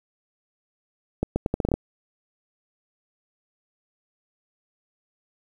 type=accelerating click train; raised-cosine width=2 ms; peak=-9 dBFS; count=9; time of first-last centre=1.23-1.74 s; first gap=130 ms; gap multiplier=0.78; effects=8-bit